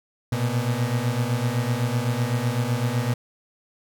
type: beating tone pair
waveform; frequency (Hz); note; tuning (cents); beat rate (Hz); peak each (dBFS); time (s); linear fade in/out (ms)
35% pulse; 117.1 / 125; A#2 / B2; +8 / +21; 7.9; -23; 0.32-3.14; 5
effects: none